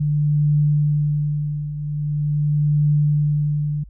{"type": "tone with tremolo", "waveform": "sine", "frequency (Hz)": 148.2, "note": "D3", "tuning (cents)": 16, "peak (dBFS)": -13, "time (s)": [0, 3.84], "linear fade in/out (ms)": 10, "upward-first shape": "triangle", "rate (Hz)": 0.43, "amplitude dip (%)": 75, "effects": ["added 50 Hz sine -39 dBFS peak until 3.89 s"]}